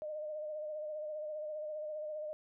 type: tone with vibrato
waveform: sine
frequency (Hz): 610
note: D#5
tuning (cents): -34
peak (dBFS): -38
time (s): 0.02-2.33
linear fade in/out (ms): 0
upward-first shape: sine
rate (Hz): 15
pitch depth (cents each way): 35
effects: none